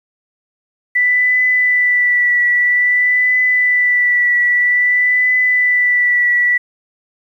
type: tone with vibrato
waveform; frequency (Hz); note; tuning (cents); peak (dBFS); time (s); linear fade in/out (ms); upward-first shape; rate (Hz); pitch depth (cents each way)
sine; 1975.5; B6; 0; -10; 0.95-6.58; 10; triangle; 0.51; 26
effects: 8-bit